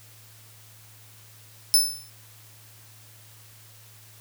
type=tone with exponential decay; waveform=20% pulse; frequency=5274 Hz; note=E8; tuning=in tune; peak=-7 dBFS; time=1.74-2.1 s; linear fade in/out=0 ms; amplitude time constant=77 ms; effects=added 109 Hz sine -52 dBFS peak until 4.2 s + white hiss -52 dBFS RMS until 4.2 s